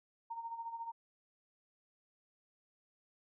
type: tone with tremolo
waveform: sine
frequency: 922 Hz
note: A#5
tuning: 19 cents flat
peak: -38 dBFS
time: 0.3-0.92 s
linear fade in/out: 10 ms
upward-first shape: sine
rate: 14 Hz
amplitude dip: 65%
effects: none